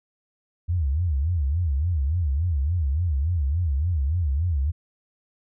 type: tone with vibrato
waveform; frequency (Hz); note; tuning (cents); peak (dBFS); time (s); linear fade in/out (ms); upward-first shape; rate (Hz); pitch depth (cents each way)
sine; 77.6; D#2; -4; -20; 0.68-4.72; 20; sine; 3.5; 260
effects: none